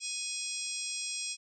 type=harmonic tone with a mistuned harmonic; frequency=832 Hz; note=G#5; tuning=3 cents sharp; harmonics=3 / 4 / 5 / 6 / 7 / 8 / 9 / 10; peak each=-42 / -44 / -47 / -42 / -39 / -48 / -44 / -42 dBFS; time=0-1.37 s; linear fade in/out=50 ms; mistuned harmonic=7; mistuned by=-59 cents; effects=none